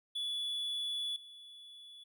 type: tone with level steps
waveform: triangle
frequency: 3428 Hz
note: A7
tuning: 46 cents flat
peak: -33 / -49 dBFS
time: 0.15-2.04 s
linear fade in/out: 10 ms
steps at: 1.16 s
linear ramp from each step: 2 ms
effects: none